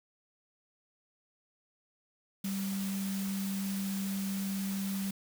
sine tone in noise, 195.2 Hz, G3, 7 cents flat, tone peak -32 dBFS, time 2.44-5.11 s, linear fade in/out 5 ms, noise white, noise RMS -43 dBFS, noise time 2.44-5.11 s, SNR +8 dB, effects none

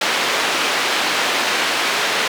white band-pass noise, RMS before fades -19 dBFS, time 0.01-2.28 s, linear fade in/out 5 ms, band 320 to 3200 Hz, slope 12 dB/octave, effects none

